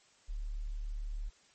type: tone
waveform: sine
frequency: 36.71 Hz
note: D1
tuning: in tune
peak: -35 dBFS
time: 0.28-1.3 s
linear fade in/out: 20 ms
effects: white hiss -65 dBFS RMS until 1.54 s + MP3 32 kbps